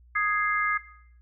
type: chord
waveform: sine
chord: Ab major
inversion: second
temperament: equal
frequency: 1244.5 / 1661.2 / 2093 Hz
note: Eb6 / Ab6 / C7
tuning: 0 / 0 / 0 cents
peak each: -27 / -27 / -27 dBFS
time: 0.15-0.78 s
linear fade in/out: 10 ms
effects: noise-tail reverb RT60 0.7 s tail -17 dB re dry + added 60 Hz sine -52 dBFS peak until 1.21 s